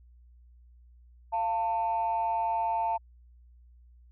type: tone pair together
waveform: sine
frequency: 691.7 / 895 Hz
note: F5 / A5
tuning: -17 / +29 cents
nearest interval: major third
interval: 446 cents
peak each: -30 / -26 dBFS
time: 1.32-2.98 s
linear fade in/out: 20 ms
effects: tanh soft clip ceiling -21 dBFS + added 60 Hz sine -53 dBFS peak until 4.11 s